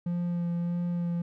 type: tone with vibrato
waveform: triangle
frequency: 173.2 Hz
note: F3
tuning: 14 cents flat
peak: -25 dBFS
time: 0.06-1.22 s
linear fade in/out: 5 ms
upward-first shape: sine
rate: 1.6 Hz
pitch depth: 14 cents each way
effects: none